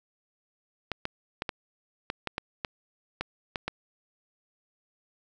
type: clicks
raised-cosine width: 0.3 ms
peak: -14 dBFS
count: 11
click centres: 0.917 / 1.054 / 1.421 / 1.492 / 2.101 / 2.273 / 2.381 / 2.648 / 3.21 / 3.558 / 3.68 s
effects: none